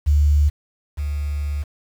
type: tone pair in turn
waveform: sine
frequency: 73.42 / 72.95 Hz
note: D2 / D2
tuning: 0 / -11 cents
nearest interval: unison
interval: 11 cents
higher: first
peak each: -12 / -21 dBFS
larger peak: first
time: 0.06-0.5 / 0.97-1.64 s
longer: second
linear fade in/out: 20 ms
effects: 7-bit